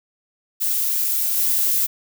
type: noise with level steps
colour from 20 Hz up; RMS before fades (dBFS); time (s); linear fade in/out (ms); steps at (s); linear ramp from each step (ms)
violet; -21 / -19; 0.6-1.87; 20; 1.37; 2
effects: none